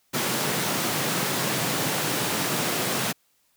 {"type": "high-pass noise", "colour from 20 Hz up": "pink", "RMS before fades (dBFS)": -26, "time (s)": [0.13, 3.13], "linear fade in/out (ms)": 20, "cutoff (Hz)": 120, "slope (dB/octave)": 48, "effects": ["white hiss -67 dBFS RMS until 3.56 s"]}